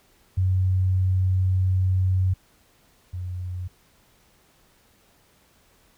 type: tone pair in turn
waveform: sine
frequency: 93.2 / 90.55 Hz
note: F#2 / F#2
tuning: +13 / -37 cents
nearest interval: unison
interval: 50 cents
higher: first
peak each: -18 / -28 dBFS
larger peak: first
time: 0.37-2.34 / 3.13-3.68 s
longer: first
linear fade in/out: 10 ms
effects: pink hiss -60 dBFS RMS until 5.97 s